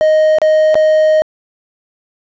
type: tone with dropouts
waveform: triangle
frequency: 622.3 Hz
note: D#5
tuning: in tune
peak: -5 dBFS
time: 0.01-1.22 s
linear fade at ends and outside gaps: 0 ms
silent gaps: 0.385-0.417 / 0.744-0.754 s
effects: resampled to 16000 Hz + 7-bit